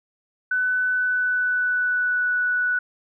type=tone with pitch glide; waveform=sine; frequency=1500 to 1478.5 Hz; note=F#6 to F#6; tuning=+23 to -2 cents; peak=-19 dBFS; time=0.51-2.79 s; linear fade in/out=5 ms; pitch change=-25 cents; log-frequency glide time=0.92-2.28 s; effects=none